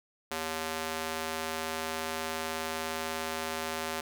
square tone with high-pass filter, 79.9 Hz, D#2, 47 cents sharp, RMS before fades -35 dBFS, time 0.31-4.01 s, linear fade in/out 5 ms, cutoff 480 Hz, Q 0.56, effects none

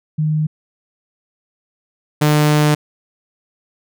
sine / sawtooth tone pair in turn, 154.1 / 149.97 Hz, D#3 / D3, -16 / +37 cents, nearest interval unison, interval 47 cents, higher first, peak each -14 / -7 dBFS, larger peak second, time 0.18-0.47 / 2.21-2.75 s, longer second, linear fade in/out 10 ms, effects none

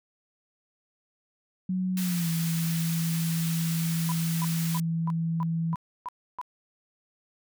sine tone with pitch glide, 185 to 164.82 Hz, F#3 to E3, 0 to 0 cents, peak -25 dBFS, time 1.69-5.75 s, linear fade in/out 5 ms, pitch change -200 cents, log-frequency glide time 2-2.29 s
white high-pass noise, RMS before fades -36 dBFS, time 1.97-4.8 s, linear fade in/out 2 ms, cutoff 1200 Hz, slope 12 dB/octave
sine tone bursts, 993 Hz, B5, 9 cents sharp, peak -31 dBFS, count 8, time 4.09-6.414 s, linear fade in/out 0 ms, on 28 ms, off 300 ms
effects none

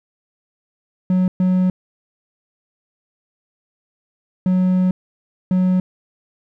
triangle tone bursts at uneven times, 184.1 Hz, F#3, 8 cents flat, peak -11 dBFS, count 4, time 1.1-1.28 / 1.4-1.7 / 4.46-4.91 / 5.51-5.8 s, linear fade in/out 2 ms, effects none

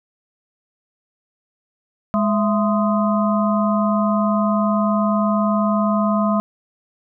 harmonic tone with a mistuned harmonic, 207.7 Hz, G#3, in tune, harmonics 1 / 3 / 5 / 6, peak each -17 / -22 / -24 / -25 dBFS, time 2.14-6.4 s, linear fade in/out 0 ms, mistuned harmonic 3, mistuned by +110 cents, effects none

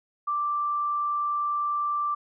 sine tone, 1175 Hz, D6, 1 cent sharp, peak -24 dBFS, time 0.27-2.15 s, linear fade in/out 10 ms, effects none

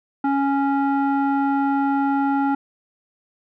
square tone with low-pass filter, 277.2 Hz, C#4, in tune, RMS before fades -20 dBFS, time 0.24-2.55 s, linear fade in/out 5 ms, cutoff 1100 Hz, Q 7.1, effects none

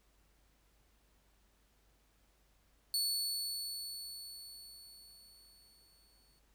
sawtooth tone with exponential decay, 4435 Hz, C#8, in tune, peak -28 dBFS, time 2.94-6.39 s, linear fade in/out 1 ms, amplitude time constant 750 ms, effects added 50 Hz sine -70 dBFS peak until 6.54 s + pink hiss -73 dBFS RMS until 6.54 s

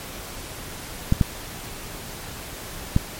clicks, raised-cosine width 5 ms, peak -4 dBFS, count 3, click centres 1.124 / 1.212 / 2.964 s, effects pink hiss -36 dBFS RMS until 3.19 s + MP3 64 kbps

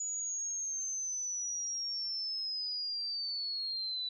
sine linear sweep, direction down, 6890 to 3951 Hz, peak -34 dBFS, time 0-4.09 s, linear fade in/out 5 ms, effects none

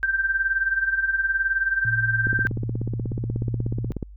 sine tone with tremolo, 1568 Hz, G6, in tune, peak -17 dBFS, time 0.03-2.47 s, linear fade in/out 0 ms, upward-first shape sine, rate 19 Hz, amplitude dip 70%
sine tone with pitch glide, 114.2 to 116.73 Hz, A#2 to A#2, -35 to +3 cents, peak -25 dBFS, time 1.85-3.92 s, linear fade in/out 0 ms, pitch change +38 cents, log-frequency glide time 2.41-3.12 s
click train, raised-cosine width 3 ms, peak -15 dBFS, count 30, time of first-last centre 2.27-4.028 s, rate 16.5 Hz
effects added 50 Hz sine -40 dBFS peak until 4.16 s

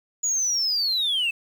sine linear sweep, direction down, 6900 to 2592 Hz, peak -19 dBFS, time 0.23-1.31 s, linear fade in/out 10 ms, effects tanh soft clip ceiling -19 dBFS + 8-bit

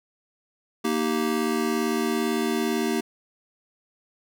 square chord, Eb major, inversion second, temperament just, 233.3 / 311.1 / 388.9 Hz, Bb3 / Eb4 / G4, +2 / 0 / -14 cents, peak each -27 / -29 / -28 dBFS, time 0.84-3.01 s, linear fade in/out 10 ms, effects none

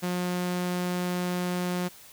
sawtooth tone, 179 Hz, F3, 43 cents sharp, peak -23 dBFS, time 0.02-1.89 s, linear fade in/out 20 ms, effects white hiss -50 dBFS RMS until 2.12 s

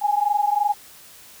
sine tone pair together, 817 / 840 Hz, G#5 / G#5, -29 / +19 cents, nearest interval unison, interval 48 cents, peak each -20 / -21 dBFS, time 0.01-0.74 s, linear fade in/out 20 ms, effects white hiss -46 dBFS RMS until 1.4 s

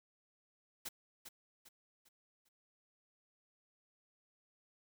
white noise with echo, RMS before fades -43 dBFS, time 0.85-0.89 s, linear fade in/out 10 ms, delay 400 ms, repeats 4, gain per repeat -8 dB, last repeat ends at 2.49 s, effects none

